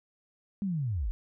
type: linear sweep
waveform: sine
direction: down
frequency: 207.7 to 38.89 Hz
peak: -28 dBFS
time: 0.62-1.11 s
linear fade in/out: 0 ms
effects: none